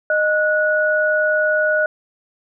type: tone pair together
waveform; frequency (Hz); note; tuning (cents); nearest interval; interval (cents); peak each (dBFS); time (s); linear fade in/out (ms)
sine; 616 / 1465.1; D#5 / F#6; -17 / -17; octave + minor third; 1500; -17; 0.1-1.86; 2
effects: none